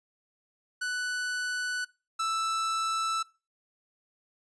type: tone pair in turn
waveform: 45% pulse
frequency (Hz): 1487 / 1321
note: F#6 / E6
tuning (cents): +8 / +3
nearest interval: major second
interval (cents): 205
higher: first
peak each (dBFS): -29 / -27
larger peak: second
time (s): 0.81-1.85 / 2.19-3.23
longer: neither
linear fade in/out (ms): 10
effects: noise-tail reverb RT60 0.3 s tail -22 dB re dry + resampled to 22050 Hz